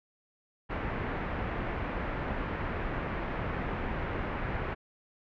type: low-pass noise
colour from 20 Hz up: pink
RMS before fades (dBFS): -34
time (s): 0.69-4.75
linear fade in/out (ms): 20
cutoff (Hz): 2200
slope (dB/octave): 24
effects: none